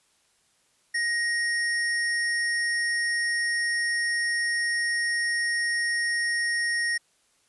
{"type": "tone with sample-and-hold", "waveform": "sine", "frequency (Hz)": 1878, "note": "A#6", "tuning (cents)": 12, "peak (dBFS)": -23, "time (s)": [0.94, 6.98], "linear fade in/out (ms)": 10, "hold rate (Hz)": 7350, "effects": ["white hiss -66 dBFS RMS until 7.48 s", "resampled to 24000 Hz"]}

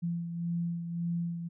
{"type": "beating tone pair", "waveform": "sine", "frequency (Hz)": [170.3, 172.1], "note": ["F3", "F3"], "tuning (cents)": [-43, -25], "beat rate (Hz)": 1.8, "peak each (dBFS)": [-31, -40], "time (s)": [0.02, 1.49], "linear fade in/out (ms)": 20, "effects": []}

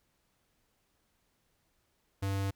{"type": "tone", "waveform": "square", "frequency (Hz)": 98, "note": "G2", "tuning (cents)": 0, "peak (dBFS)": -31, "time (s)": [2.22, 2.51], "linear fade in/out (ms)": 10, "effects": ["pink hiss -75 dBFS RMS until 2.55 s"]}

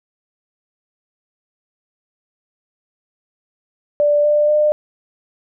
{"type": "tone with pitch steps", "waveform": "sine", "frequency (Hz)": [587.3, 594.5, 601.7], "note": ["D5", "D5", "D5"], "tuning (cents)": [0, 21, 42], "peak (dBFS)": -11, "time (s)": [4, 4.72], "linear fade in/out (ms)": 0, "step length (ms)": 240, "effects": []}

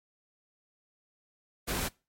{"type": "noise", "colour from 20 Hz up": "pink", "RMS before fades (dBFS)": -32, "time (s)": [1.67, 1.89], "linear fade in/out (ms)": 20, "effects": ["noise-tail reverb RT60 0.3 s tail -24 dB re dry", "MP3 64 kbps"]}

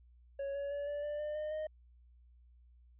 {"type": "tone with pitch steps", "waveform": "triangle", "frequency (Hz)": [555, 563.7, 572.6, 581.6, 590.7, 600, 609.4, 619], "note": ["C#5", "C#5", "D5", "D5", "D5", "D5", "D#5", "D#5"], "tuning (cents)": [2, 29, -44, -17, 10, 37, -36, -9], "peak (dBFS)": -34, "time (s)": [0.39, 1.67], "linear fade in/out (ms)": 5, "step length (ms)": 160, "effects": ["added 60 Hz sine -59 dBFS peak until 2.99 s", "resampled to 8000 Hz"]}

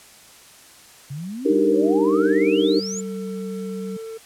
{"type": "exponential sweep", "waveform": "sine", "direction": "up", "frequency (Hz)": [131.8, 7280], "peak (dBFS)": -28, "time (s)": [1.1, 3.01], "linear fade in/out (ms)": 10}
{"type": "chord", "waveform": "sine", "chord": "Eb major seventh", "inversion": "third", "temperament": "equal", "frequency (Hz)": [293.7, 311.1, 392, 466.2], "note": ["D4", "Eb4", "G4", "Bb4"], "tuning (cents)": [0, 0, 0, 0], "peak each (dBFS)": [-23, -20, -21, -20], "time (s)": [1.45, 2.8], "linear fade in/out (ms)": 10}
{"type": "tone with pitch glide", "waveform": "sine", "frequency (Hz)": [201.2, 190.9], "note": ["G3", "G3"], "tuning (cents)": [45, -46], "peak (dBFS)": -28, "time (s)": [1.5, 3.97], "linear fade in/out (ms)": 5, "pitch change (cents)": -91, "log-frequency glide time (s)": [1.73, 3.29]}
{"type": "tone", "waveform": "triangle", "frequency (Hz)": 447.7, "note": "A4", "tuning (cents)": 30, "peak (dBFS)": -29, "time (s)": [2.12, 4.18], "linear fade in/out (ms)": 10}
{"effects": ["white hiss -47 dBFS RMS until 4.25 s", "low-pass 11000 Hz 12 dB/octave"]}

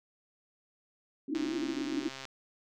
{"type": "band-pass noise", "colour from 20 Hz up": "white", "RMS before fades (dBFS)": -34, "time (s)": [1.28, 2.09], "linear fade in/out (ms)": 5, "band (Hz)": [260, 340], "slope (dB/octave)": 96}
{"type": "click train", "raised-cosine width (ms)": 0.2, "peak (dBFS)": -25, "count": 122, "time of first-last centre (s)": [1.35, 2.253], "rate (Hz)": 134}
{"effects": []}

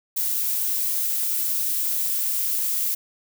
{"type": "noise", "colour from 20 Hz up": "violet", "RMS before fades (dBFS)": -24, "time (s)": [0.16, 2.95], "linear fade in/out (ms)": 10, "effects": []}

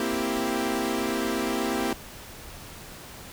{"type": "chord", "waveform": "sawtooth", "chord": "C dominant seventh", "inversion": "third", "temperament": "equal", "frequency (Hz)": [233.1, 261.6, 329.6, 392], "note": ["Bb3", "C4", "E4", "G4"], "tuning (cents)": [0, 0, 0, 0], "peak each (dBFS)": -27, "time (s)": [0, 1.93], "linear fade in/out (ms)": 2, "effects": ["pink hiss -43 dBFS RMS until 3.32 s"]}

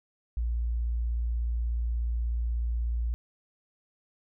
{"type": "tone", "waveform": "sine", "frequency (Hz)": 58.27, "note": "A#1", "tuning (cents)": 0, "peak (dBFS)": -26, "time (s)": [0.37, 3.14], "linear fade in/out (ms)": 0, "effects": []}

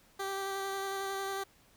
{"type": "tone with vibrato", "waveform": "15% pulse", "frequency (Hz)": 390.5, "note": "G4", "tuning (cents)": -7, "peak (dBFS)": -28, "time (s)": [0.19, 1.44], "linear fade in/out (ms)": 10, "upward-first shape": "square", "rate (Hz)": 11, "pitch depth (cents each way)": 10, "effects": ["pink hiss -64 dBFS RMS until 1.76 s"]}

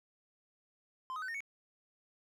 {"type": "tone with pitch steps", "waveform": "triangle", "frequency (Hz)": [1037, 1254.8, 1518.3, 1837.1, 2223], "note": ["C6", "D#6", "F#6", "A#6", "C#7"], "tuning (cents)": [-16, 14, 44, -26, 4], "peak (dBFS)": -36, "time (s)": [1.1, 1.405], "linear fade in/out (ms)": 0, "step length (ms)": 61, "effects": []}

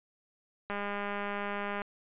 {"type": "click train", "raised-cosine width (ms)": 0.5, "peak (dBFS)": -21, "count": 228, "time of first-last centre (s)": [0.7, 1.818], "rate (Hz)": 203, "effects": ["resampled to 8000 Hz"]}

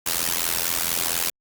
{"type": "noise with amplitude modulation", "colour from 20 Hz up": "white", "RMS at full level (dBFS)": -20, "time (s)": [0.06, 1.3], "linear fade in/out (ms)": 5, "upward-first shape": "sine", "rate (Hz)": 84.3, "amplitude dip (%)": 95, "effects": ["Opus 48 kbps"]}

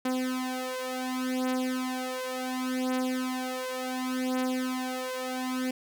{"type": "beating tone pair", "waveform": "sawtooth", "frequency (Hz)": [255.6, 256.29], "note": ["C4", "C4"], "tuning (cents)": [-40, -36], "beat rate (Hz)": 0.69, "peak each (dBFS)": -28, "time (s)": [0.05, 5.71], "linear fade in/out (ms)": 5, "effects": []}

